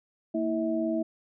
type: tone cluster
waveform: sine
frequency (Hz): 229.1 / 325.4 / 646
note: A#3 / E4 / E5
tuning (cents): -30 / -22 / -35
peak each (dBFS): -31 / -28 / -31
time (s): 0.34-1.03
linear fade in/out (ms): 10
effects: none